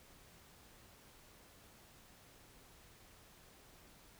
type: silence
effects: pink hiss -62 dBFS RMS until 4.19 s